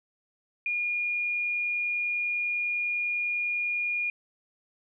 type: tone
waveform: sine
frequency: 2430 Hz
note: D#7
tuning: 42 cents flat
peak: -26 dBFS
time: 0.66-4.1 s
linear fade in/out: 2 ms
effects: none